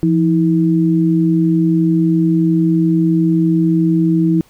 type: tone pair together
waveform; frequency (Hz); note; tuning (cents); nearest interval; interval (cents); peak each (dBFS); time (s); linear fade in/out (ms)
sine; 170 / 321.5; F3 / E4; -46 / -43; major seventh; 1103; -13; 0.03-4.41; 0
effects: pink hiss -51 dBFS RMS until 4.49 s